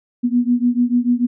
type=beating tone pair; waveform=sine; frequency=240.4 / 247.2 Hz; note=B3 / B3; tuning=-46 / +2 cents; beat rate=6.8 Hz; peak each=-16 / -17 dBFS; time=0.23-1.27 s; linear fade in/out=20 ms; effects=none